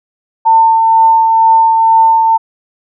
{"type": "tone with tremolo", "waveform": "sine", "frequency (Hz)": 899, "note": "A5", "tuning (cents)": 37, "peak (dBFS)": -3, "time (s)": [0.45, 2.38], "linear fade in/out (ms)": 20, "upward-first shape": "triangle", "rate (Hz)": 2.1, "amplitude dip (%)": 35, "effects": []}